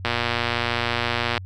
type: click train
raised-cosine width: 0.3 ms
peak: -6 dBFS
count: 159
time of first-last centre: 0.05-1.378 s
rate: 119 Hz
effects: added 93 Hz sine -33 dBFS peak until 1.45 s